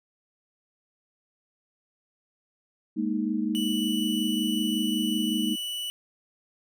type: chord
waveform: sine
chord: Ab suspended second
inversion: none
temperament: equal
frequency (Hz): 207.7 / 233.1 / 311.1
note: Ab3 / Bb3 / Eb4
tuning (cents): 0 / 0 / 0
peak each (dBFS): -29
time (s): 2.96-5.56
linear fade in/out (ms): 20
type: tone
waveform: 45% pulse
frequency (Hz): 2960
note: F#7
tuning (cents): 0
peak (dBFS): -30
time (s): 3.55-5.9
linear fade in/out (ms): 0
effects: none